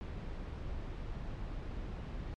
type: noise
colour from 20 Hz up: brown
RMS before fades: -41 dBFS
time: 0.01-2.34 s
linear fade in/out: 0 ms
effects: low-pass 4000 Hz 12 dB/octave + MP3 96 kbps